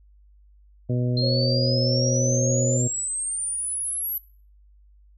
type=harmonic tone; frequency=123.47 Hz; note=B2; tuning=in tune; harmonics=1 / 2 / 3 / 4 / 5; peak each=-22 / -28 / -32 / -34 / -36 dBFS; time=0.89-2.88 s; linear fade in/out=10 ms
type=exponential sweep; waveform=sine; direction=up; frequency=4153 to 11840 Hz; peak=-25 dBFS; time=1.17-4.18 s; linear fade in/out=2 ms
type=tone; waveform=sine; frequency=540 Hz; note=C#5; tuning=45 cents flat; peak=-24 dBFS; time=1.22-2.78 s; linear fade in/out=10 ms
effects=noise-tail reverb RT60 0.4 s tail -19 dB re dry + added 50 Hz sine -51 dBFS peak until 5.17 s